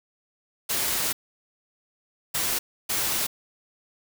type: noise bursts at uneven times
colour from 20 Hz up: white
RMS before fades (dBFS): -26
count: 3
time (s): 0.69-1.13 / 2.34-2.59 / 2.89-3.27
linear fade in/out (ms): 10
effects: none